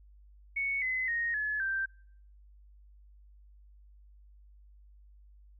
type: tone with pitch steps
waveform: sine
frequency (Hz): 2217 / 2033 / 1864.3 / 1709.5 / 1567.7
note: C#7 / B6 / A#6 / G#6 / G6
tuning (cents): 0 / +50 / 0 / +50 / 0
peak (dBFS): -29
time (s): 0.56-1.86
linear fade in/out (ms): 10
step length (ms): 260
effects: noise-tail reverb RT60 0.6 s tail -26 dB re dry + added 50 Hz sine -54 dBFS peak until 5.59 s